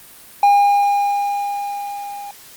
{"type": "tone with level ramp", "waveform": "triangle", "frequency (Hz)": 810, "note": "G#5", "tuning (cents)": -43, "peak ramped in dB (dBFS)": [-6, -27], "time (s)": [0.43, 2.31], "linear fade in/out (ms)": 2, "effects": ["white hiss -42 dBFS RMS until 2.56 s", "Opus 32 kbps"]}